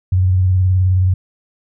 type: tone with vibrato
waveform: sine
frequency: 92.5 Hz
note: F#2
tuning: in tune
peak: -10 dBFS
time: 0.12-1.14 s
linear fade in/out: 5 ms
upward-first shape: triangle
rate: 19 Hz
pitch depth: 56 cents each way
effects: none